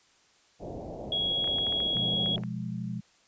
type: low-pass noise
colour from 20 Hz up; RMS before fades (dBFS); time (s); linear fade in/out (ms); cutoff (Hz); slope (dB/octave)
white; -39; 0.59-2.43; 50; 730; 48
type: tone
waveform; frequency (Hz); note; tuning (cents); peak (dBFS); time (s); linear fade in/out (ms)
sine; 3322; G#7; 0; -26; 1.12-2.36; 2
type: clicks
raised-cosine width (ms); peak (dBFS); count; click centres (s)
0.5; -28; 10; 1.443 / 1.476 / 1.585 / 1.668 / 1.725 / 1.803 / 1.969 / 2.26 / 2.38 / 2.436
type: chord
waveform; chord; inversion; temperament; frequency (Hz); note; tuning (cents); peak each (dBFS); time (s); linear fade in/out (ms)
sine; F diminished; second; equal; 123.47 / 174.61 / 207.7; Cb3 / F3 / Ab3; 0 / 0 / 0; -36; 1.94-3.01; 20
effects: white hiss -63 dBFS RMS until 3.27 s + resampled to 16000 Hz